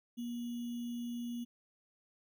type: tone with sample-and-hold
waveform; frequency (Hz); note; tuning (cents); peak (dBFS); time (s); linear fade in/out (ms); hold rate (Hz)
sine; 238.5; A#3; +40; -37; 0.17-1.45; 20; 3150
effects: none